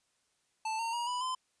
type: tone with pitch steps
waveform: square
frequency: 881 / 915.2 / 950.8 / 987.7 / 1026.1 Hz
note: A5 / A#5 / A#5 / B5 / C6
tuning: +2 / -32 / +34 / 0 / -34 cents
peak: -33 dBFS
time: 0.65-1.35 s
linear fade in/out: 5 ms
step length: 140 ms
effects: white hiss -75 dBFS RMS until 1.6 s + resampled to 22050 Hz